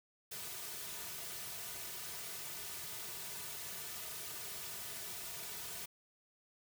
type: noise with comb filter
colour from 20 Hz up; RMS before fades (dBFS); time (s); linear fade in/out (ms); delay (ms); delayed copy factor
white; -45; 0.31-5.86; 10; 3.7; -1
effects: none